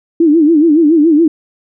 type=tone with vibrato; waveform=sine; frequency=314.2 Hz; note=D#4; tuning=17 cents sharp; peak=-5 dBFS; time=0.2-1.28 s; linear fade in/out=5 ms; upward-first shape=sine; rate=7.1 Hz; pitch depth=140 cents each way; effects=none